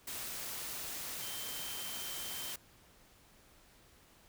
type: tone in noise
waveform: sine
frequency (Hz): 3121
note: G7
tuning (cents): -8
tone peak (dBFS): -47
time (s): 1.22-2.53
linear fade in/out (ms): 5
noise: white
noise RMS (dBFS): -42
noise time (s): 0.07-2.56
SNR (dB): -8
effects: pink hiss -63 dBFS RMS until 4.28 s